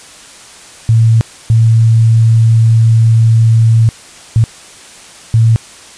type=tone bursts at uneven times; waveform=sine; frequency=113.2 Hz; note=A2; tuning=50 cents sharp; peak=-4 dBFS; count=4; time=0.89-1.21 / 1.5-3.89 / 4.36-4.44 / 5.34-5.56 s; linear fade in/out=0 ms; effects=white hiss -35 dBFS RMS until 5.97 s + resampled to 22050 Hz